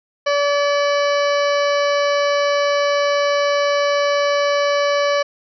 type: harmonic tone with a mistuned harmonic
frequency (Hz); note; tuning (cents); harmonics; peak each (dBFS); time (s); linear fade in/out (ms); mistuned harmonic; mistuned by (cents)
574; D5; -40; 1 / 2 / 3 / 4 / 5 / 7 / 8 / 9 / 10; -16 / -22 / -26 / -28 / -30 / -33 / -34 / -35 / -36; 0.26-5.23; 10; 5; +68
effects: none